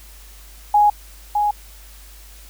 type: tone with echo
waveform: sine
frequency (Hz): 831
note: G#5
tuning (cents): +1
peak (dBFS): -10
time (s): 0.74-0.9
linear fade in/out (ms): 5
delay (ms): 610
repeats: 1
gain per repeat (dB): -5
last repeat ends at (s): 1.51
effects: added 50 Hz sine -41 dBFS peak until 2.49 s + white hiss -46 dBFS RMS until 2.49 s